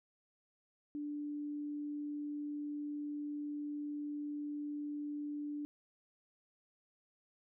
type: tone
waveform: sine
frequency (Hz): 293.7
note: D4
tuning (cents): 0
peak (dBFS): -38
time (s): 0.95-5.65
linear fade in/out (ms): 0
effects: none